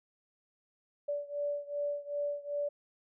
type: beating tone pair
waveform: sine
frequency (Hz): 578 / 580.6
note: D5 / D5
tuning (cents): -28 / -20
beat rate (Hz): 2.6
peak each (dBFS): -35 / -37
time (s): 1.08-2.69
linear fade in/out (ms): 10
effects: none